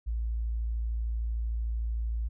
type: tone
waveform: sine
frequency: 56.6 Hz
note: A1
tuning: 50 cents sharp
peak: -28 dBFS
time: 0.06-2.29 s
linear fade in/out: 20 ms
effects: none